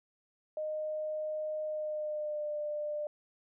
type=tone with pitch glide; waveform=sine; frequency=616 to 597.1 Hz; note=D#5 to D5; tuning=-17 to +29 cents; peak=-33 dBFS; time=0.57-3.07 s; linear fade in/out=2 ms; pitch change=-54 cents; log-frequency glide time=1.64-2.52 s; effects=none